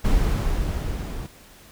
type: noise with level ramp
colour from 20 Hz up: brown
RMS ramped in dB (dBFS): -19 to -30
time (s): 0.04-1.27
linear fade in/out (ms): 10
effects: pink hiss -49 dBFS RMS until 1.71 s